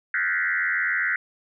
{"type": "tone with frequency modulation", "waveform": "sine", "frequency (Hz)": 1729, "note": "A6", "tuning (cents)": -31, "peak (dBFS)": -21, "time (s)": [0.14, 1.16], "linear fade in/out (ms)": 2, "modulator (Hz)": 87.4, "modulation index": 3.5, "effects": []}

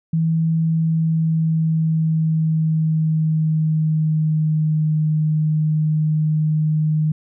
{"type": "tone with pitch glide", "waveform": "sine", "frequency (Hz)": [162.3, 154.61], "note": ["E3", "D#3"], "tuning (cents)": [-27, -11], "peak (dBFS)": -15, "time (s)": [0.13, 7.12], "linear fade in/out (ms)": 5, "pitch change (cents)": -84, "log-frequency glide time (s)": [0.56, 4.96], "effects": []}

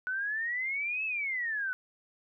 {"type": "exponential two-way sweep", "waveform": "sine", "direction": "up then down", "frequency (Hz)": [1480, 2635, 1480], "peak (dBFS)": -30, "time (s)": [0.07, 1.73], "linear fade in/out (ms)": 0, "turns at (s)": 1.05, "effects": []}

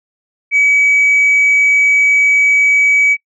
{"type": "tone", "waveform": "sine", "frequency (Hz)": 2277, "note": "C#7", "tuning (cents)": 46, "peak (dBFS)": -6, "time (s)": [0.51, 3.17], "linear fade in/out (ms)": 50, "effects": ["noise-tail reverb RT60 0.1 s tail -22 dB re dry", "tanh soft clip ceiling -5 dBFS"]}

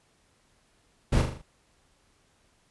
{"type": "noise with echo", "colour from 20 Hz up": "brown", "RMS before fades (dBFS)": -21, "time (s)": [1.12, 1.22], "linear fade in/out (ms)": 10, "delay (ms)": 40, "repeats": 5, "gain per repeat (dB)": -5, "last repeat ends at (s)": 1.42, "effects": ["pink hiss -66 dBFS RMS until 2.7 s", "resampled to 24000 Hz"]}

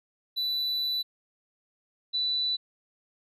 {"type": "tone pair in turn", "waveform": ["triangle", "sine"], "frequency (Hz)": [3974, 3974], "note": ["B7", "B7"], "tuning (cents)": [10, 10], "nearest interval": "unison", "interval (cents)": 0, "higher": "neither", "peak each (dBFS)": -25, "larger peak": "neither", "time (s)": [[0.36, 1.03], [2.13, 2.57]], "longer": "first", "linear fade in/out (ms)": 20, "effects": ["resampled to 32000 Hz"]}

